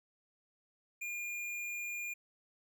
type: tone with hard clipping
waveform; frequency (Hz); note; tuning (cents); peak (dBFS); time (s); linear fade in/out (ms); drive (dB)
triangle; 2415; D7; +48; -39; 1.01-2.14; 10; 18
effects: none